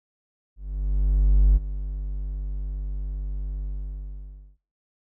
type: tone with ADSR envelope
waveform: triangle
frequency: 48.75 Hz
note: G1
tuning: 9 cents flat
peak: -9 dBFS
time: 0.56-4.58 s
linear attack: 1000 ms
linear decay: 25 ms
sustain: -15 dB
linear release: 940 ms
effects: noise-tail reverb RT60 0.4 s tail -25 dB re dry + tanh soft clip ceiling -7 dBFS